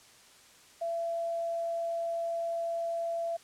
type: tone with quantisation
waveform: sine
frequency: 673 Hz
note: E5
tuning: 36 cents sharp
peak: -30 dBFS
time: 0.81-3.37 s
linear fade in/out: 10 ms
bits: 10
effects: white hiss -57 dBFS RMS until 3.43 s + low-pass 9000 Hz 12 dB/octave